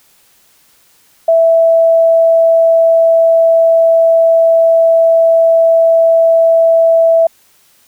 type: tone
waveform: sine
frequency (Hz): 659.3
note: E5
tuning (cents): 0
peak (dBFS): -5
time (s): 1.28-7.27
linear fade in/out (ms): 5
effects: white hiss -50 dBFS RMS until 7.87 s